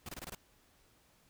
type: noise bursts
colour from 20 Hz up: pink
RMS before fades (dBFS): -44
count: 6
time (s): 0.06-0.349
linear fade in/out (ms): 2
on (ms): 29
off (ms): 23
effects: pink hiss -68 dBFS RMS until 1.29 s